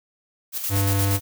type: noise with tremolo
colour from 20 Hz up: blue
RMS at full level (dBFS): -26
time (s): 0.52-1.21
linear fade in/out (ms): 50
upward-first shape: square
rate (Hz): 8.5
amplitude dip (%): 50
type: tone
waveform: square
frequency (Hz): 98.9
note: G2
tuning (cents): +16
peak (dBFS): -20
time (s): 0.69-1.2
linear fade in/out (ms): 50
effects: none